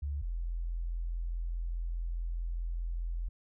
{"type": "tone pair in turn", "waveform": "sine", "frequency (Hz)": [71.3, 42.4], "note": ["C#2", "E1"], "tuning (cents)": [49, 50], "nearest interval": "major sixth", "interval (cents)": 899, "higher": "first", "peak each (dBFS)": [-32, -32], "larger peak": "neither", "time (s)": [[0.02, 0.22], [0.22, 3.29]], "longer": "second", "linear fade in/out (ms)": 10, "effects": []}